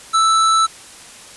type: tone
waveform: square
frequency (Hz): 1318.5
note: E6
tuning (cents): 0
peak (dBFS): -12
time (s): 0.13-0.67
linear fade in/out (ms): 20
effects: white hiss -39 dBFS RMS until 1.36 s + resampled to 24000 Hz